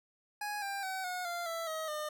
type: tone with pitch steps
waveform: 25% pulse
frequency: 830.6 / 794 / 759 / 725.6 / 693.6 / 663.1 / 633.9 / 605.9 Hz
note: G#5 / G5 / F#5 / F#5 / F5 / E5 / D#5 / D#5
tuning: 0 / +22 / +44 / -34 / -12 / +10 / +32 / -46 cents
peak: -32 dBFS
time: 0.41-2.09 s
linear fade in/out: 5 ms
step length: 210 ms
effects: none